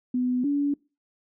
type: tone pair in turn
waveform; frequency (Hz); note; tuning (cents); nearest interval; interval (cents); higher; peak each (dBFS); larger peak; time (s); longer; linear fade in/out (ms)
sine; 250 / 285.7; B3 / D4; +21 / -48; major second; 231; second; -22 / -21; second; 0.14-0.44 / 0.44-0.74; neither; 5
effects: noise-tail reverb RT60 0.3 s tail -24 dB re dry